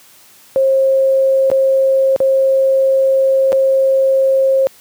sine tone with dropouts, 535 Hz, C5, 38 cents sharp, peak -9 dBFS, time 0.56-4.67 s, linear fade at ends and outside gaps 0 ms, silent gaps 1.501-1.515 / 2.162-2.203 / 3.521-3.528 s, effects white hiss -45 dBFS RMS until 4.8 s + high-pass 80 Hz 12 dB/octave

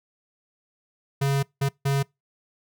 square tone bursts at uneven times, 138.59 Hz, C#3, in tune, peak -21 dBFS, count 3, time 1.21-1.43 / 1.61-1.69 / 1.85-2.03 s, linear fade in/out 10 ms, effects noise-tail reverb RT60 0.2 s tail -25 dB re dry

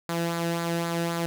sawtooth tone with flanger, 168.8 Hz, E3, 41 cents sharp, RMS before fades -28 dBFS, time 0.09-1.26 s, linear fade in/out 0 ms, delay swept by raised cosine 0.34 to 0.94 ms, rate 3.8 Hz, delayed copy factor -0.5, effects none

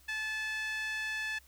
5% pulse tone with band-pass filter, 868 Hz, A5, 24 cents flat, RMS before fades -36 dBFS, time 0.08-1.39 s, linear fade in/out 10 ms, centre 2000 Hz, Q 8.6, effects added 64 Hz sine -61 dBFS peak until 1.47 s + white hiss -63 dBFS RMS until 1.47 s

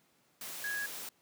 sine tone in noise, 1661.2 Hz, G#6, in tune, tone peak -34 dBFS, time 0.64-0.86 s, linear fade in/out 2 ms, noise white, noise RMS -43 dBFS, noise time 0.41-1.09 s, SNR +6 dB, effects pink hiss -70 dBFS RMS until 1.21 s + high-pass 150 Hz 12 dB/octave

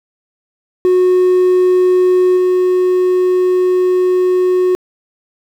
triangle tone with level steps, 365.6 Hz, F#4, 21 cents flat, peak -5 / -7 dBFS, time 0.85-4.75 s, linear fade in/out 0 ms, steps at 2.36 s, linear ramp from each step 20 ms, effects tanh soft clip ceiling -1 dBFS + 7-bit

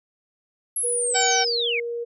sine linear sweep, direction down, 11280 to 2100 Hz, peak -22 dBFS, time 0.76-1.8 s, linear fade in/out 5 ms
sine tone with pitch glide, 484 to 471.6 Hz, B4 to A#4, -35 to +20 cents, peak -26 dBFS, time 0.83-2.05 s, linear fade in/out 20 ms, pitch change -45 cents, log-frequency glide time 1.12-1.35 s
harmonic tone, 763 Hz, G5, 47 cents flat, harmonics 1 / 2 / 3 / 4 / 5 / 6 / 7, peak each -23 / -26 / -28 / -29 / -30 / -31 / -31 dBFS, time 1.14-1.45 s, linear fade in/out 20 ms
effects none

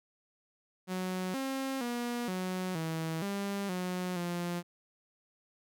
sawtooth tone with pitch steps, 184.6 / 267.9 / 240.2 / 184.5 / 161.7 / 199.6 / 181.6 / 174.4 Hz, F#3 / C4 / B3 / F#3 / E3 / G3 / F#3 / F3, -4 / +41 / -48 / -5 / -33 / +32 / -32 / -2 cents, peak -29 dBFS, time 0.87-4.63 s, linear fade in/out 50 ms, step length 470 ms, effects none

